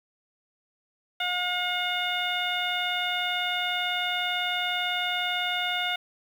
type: harmonic tone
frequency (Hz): 718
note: F5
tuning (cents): +48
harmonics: 1 / 2 / 3 / 4 / 5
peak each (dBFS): -32 / -32 / -32 / -32 / -32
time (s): 1.2-5.96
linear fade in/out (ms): 5
effects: 8-bit